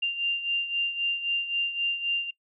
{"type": "beating tone pair", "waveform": "sine", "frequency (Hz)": [2787, 2790.8], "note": ["F7", "F7"], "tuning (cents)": [-4, -2], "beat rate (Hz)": 3.8, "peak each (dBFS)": [-26, -32], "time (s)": [0.02, 2.31], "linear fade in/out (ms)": 10, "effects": ["noise-tail reverb RT60 0.1 s tail -24 dB re dry"]}